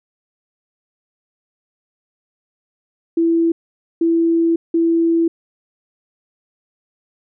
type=tone bursts at uneven times; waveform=sine; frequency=332.5 Hz; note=E4; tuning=15 cents sharp; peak=-12 dBFS; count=3; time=3.17-3.52 / 4.01-4.56 / 4.74-5.28 s; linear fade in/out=5 ms; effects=none